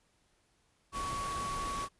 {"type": "tone in noise", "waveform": "sine", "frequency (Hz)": 1123, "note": "C#6", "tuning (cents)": 22, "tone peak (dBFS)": -35, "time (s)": [0.92, 1.89], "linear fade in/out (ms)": 50, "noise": "pink", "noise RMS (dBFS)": -41, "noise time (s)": [0.92, 1.89], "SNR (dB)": 3, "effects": ["pink hiss -72 dBFS RMS until 1.99 s", "resampled to 24000 Hz"]}